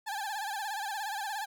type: tone with vibrato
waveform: 30% pulse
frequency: 830 Hz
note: G#5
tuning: 1 cent flat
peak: -31 dBFS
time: 0.06-1.46 s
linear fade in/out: 20 ms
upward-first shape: sine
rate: 17 Hz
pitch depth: 110 cents each way
effects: none